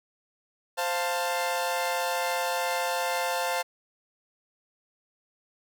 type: chord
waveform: sawtooth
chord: F major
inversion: second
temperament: equal with one note detuned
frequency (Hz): 523.3 / 698.5 / 886.6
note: C5 / F5 / A5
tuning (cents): 0 / 0 / +13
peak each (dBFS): -27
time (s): 0.77-3.63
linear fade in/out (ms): 20
effects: none